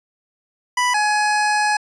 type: tone pair in turn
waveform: 25% pulse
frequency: 987.8 / 841 Hz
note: B5 / G#5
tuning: 0 / +22 cents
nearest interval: minor third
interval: 278 cents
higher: first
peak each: -12 dBFS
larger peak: neither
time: 0.77-0.94 / 0.94-1.77 s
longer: second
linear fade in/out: 5 ms
effects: resampled to 22050 Hz